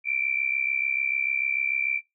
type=tone with amplitude modulation; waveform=sine; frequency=2349 Hz; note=D7; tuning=in tune; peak=-20 dBFS; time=0.04-2.01 s; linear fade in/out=50 ms; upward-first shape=sine; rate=66.8 Hz; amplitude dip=90%; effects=noise-tail reverb RT60 0.2 s tail -21 dB re dry